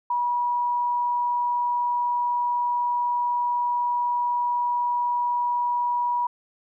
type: tone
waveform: sine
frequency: 968 Hz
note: B5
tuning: 35 cents flat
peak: -21 dBFS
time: 0.1-6.27 s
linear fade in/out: 5 ms
effects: none